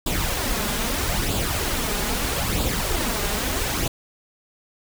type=noise with flanger; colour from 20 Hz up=pink; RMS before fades=-24 dBFS; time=0.06-3.88 s; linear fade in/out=5 ms; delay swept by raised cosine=0.25 to 4.95 ms; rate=0.78 Hz; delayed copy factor=+0.55; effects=none